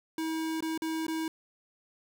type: tone with dropouts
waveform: square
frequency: 320.8 Hz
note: E4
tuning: 47 cents flat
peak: -31 dBFS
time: 0.18-1.28 s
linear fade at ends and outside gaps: 2 ms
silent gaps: 0.606-0.624 / 0.777-0.82 / 1.067-1.081 s
effects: none